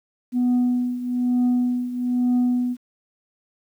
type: tone with tremolo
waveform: sine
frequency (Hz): 246.9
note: B3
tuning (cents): 0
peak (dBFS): -13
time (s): 0.32-2.77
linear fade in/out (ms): 50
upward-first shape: triangle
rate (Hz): 1.1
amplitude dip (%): 80
effects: tanh soft clip ceiling -15 dBFS + 9-bit